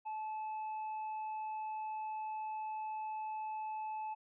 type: tone with tanh clipping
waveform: triangle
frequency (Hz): 866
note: A5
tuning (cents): -28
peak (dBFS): -39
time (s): 0.05-4.15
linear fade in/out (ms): 20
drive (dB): 8
effects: resampled to 8000 Hz